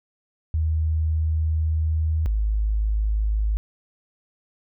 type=tone pair in turn; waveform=sine; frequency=79 / 52.92 Hz; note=D#2 / G#1; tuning=+27 / +33 cents; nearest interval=perfect fifth; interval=694 cents; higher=first; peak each=-19 dBFS; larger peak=neither; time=0.54-2.26 / 2.26-3.57 s; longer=first; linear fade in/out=0 ms; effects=none